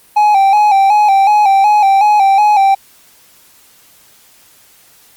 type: tone with vibrato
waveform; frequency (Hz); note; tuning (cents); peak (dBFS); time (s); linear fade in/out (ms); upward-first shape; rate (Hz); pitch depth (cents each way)
triangle; 810; G#5; -43; -4; 0.16-2.75; 10; square; 2.7; 62
effects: white hiss -46 dBFS RMS until 5.16 s + Opus 32 kbps